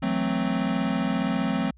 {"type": "chord", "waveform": "square", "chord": "F# half-diminished seventh", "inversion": "third", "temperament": "equal", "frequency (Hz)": [164.81, 185, 220, 261.6], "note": ["E3", "F#3", "A3", "C4"], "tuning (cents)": [0, 0, 0, 0], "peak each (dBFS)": [-34, -29, -29, -28], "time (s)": [0.02, 1.71], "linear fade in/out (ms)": 10, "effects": ["added 60 Hz sine -50 dBFS peak until 1.77 s", "resampled to 8000 Hz"]}